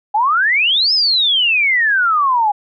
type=exponential two-way sweep; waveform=sine; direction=up then down; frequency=808 to 5280 to 808 Hz; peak=-11 dBFS; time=0.14-2.52 s; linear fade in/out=10 ms; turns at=0.93 s; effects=none